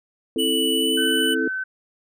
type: chord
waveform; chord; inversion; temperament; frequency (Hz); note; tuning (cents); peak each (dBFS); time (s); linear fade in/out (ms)
sine; A minor; first; equal with one note detuned; 263.1 / 329.6 / 440; C4 / E4 / A4; +10 / 0 / 0; -25; 0.36-1.48; 2
type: tone with pitch glide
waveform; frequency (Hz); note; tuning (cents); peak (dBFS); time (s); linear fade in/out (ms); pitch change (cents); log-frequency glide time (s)
square; 2960 to 2987; F#7 to F#7; 0 to +16; -22; 0.38-1.35; 20; +16; 0.75-0.93
type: tone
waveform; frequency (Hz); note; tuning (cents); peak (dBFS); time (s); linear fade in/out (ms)
sine; 1526; G6; -47; -24; 0.97-1.64; 10
effects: none